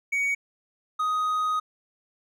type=tone pair in turn; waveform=triangle; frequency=2246 / 1250.7 Hz; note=C#7 / D#6; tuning=+22 / +9 cents; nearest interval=minor seventh; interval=1013 cents; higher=first; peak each=-21 dBFS; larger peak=neither; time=0.12-0.35 / 0.99-1.6 s; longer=second; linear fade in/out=10 ms; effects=none